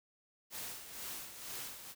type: noise with tremolo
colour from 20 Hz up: white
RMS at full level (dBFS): -43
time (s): 0.5-1.95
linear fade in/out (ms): 50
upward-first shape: sine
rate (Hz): 2.1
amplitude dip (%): 60
effects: none